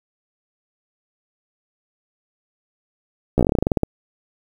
slowing click train, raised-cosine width 2 ms, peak -3 dBFS, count 15, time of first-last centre 3.38-3.833 s, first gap 14 ms, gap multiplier 1.12, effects 7-bit

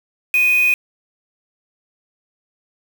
sine tone with quantisation, 2489 Hz, D#7, in tune, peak -12 dBFS, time 0.34-0.74 s, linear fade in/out 2 ms, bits 4, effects none

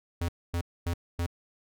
square tone bursts, 85.9 Hz, F2, 28 cents flat, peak -28 dBFS, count 4, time 0.21-1.264 s, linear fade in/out 5 ms, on 76 ms, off 250 ms, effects none

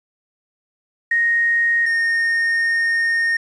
sine / triangle tone pair in turn, 1864.7 / 1841.2 Hz, A#6 / A#6, 0 / -22 cents, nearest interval unison, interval 22 cents, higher first, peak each -14 dBFS, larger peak neither, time 1.11-1.86 / 1.86-3.37 s, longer second, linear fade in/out 5 ms, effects resampled to 22050 Hz + 8-bit

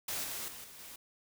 white noise with level steps, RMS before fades -37 / -40 / -47 / -52 / -49 dBFS, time 0.08-0.96 s, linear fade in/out 5 ms, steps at 0.24 / 0.48 / 0.64 / 0.79 s, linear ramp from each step 2 ms, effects none

